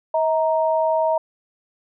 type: tone pair together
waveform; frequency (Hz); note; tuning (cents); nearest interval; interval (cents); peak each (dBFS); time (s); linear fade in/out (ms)
sine; 639.4 / 932.3; D#5 / A#5; +47 / 0; perfect fifth; 653; -18 / -21; 0.14-1.18; 5
effects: none